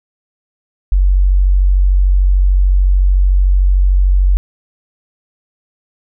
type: tone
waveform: sine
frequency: 46.75 Hz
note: F#1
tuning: 19 cents sharp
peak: -7 dBFS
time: 0.92-4.37 s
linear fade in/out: 0 ms
effects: none